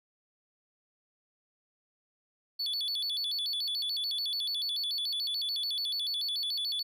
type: tone with vibrato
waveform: triangle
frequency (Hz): 3915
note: B7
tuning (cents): -16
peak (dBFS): -29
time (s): 2.59-6.83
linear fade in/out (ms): 10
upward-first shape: square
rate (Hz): 6.9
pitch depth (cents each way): 220
effects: none